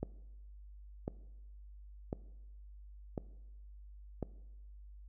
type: click train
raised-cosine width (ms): 2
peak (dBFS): -23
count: 5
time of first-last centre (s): 0.03-4.227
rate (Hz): 0.953
effects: noise-tail reverb RT60 1.0 s tail -19 dB re dry + added 50 Hz sine -50 dBFS peak until 5.08 s